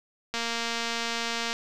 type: click train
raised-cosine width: 0.2 ms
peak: -13 dBFS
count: 277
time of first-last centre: 0.34-1.53 s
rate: 232 Hz
effects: none